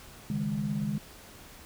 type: chord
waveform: sine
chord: C# suspended second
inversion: none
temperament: equal with one note detuned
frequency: 138.59 / 155.56 / 206 Hz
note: C#3 / D#3 / G#3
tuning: 0 / 0 / -14 cents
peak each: -35 / -33 / -30 dBFS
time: 0.3-0.98 s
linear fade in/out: 2 ms
effects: tanh soft clip ceiling -19 dBFS + pink hiss -50 dBFS RMS until 1.65 s